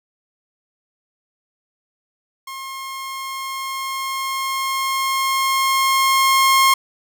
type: tone with level ramp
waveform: sawtooth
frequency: 1072 Hz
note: C6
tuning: 42 cents sharp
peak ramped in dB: -26 to -7 dBFS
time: 2.47-6.74 s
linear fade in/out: 5 ms
effects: none